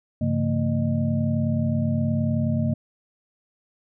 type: tone cluster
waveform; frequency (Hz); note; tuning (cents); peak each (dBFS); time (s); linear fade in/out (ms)
sine; 100.9 / 139.8 / 170.8 / 227.9 / 613; G#2 / C#3 / F3 / A#3 / D#5; -49 / +15 / -38 / -39 / -26; -26 / -25 / -33 / -24 / -33; 0.21-2.74; 5
effects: none